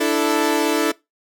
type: chord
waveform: sawtooth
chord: D suspended second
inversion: none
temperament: equal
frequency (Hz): 293.7 / 329.6 / 440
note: D4 / E4 / A4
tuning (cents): 0 / 0 / 0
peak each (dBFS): -17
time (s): 0-0.92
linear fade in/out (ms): 10
effects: noise-tail reverb RT60 0.2 s tail -21 dB re dry